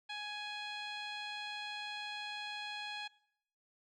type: tone with low-pass filter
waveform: 15% pulse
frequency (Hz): 834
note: G#5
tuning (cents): +7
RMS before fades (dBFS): -43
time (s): 0.09-3.08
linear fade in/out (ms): 10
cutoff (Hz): 4300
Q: 2.4
effects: noise-tail reverb RT60 0.7 s tail -21 dB re dry